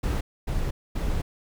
brown noise bursts at uneven times, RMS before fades -26 dBFS, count 3, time 0.03-0.21 / 0.47-0.71 / 0.95-1.22 s, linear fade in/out 10 ms, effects none

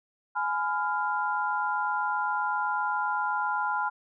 sine chord, F diminished, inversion first, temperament just, 838.1 / 1005.8 / 1396.9 Hz, Ab5 / Cb6 / F6, +16 / +31 / 0 cents, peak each -30 dBFS, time 0.35-3.9 s, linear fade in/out 20 ms, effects none

